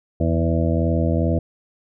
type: harmonic tone with a mistuned harmonic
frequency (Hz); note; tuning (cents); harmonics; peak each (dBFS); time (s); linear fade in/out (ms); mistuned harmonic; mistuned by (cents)
82.41; E2; 0; 1 / 2 / 3 / 4 / 6 / 7 / 8; -20 / -23 / -25 / -26 / -28 / -28 / -29; 0.2-1.39; 5; 1; +46
effects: none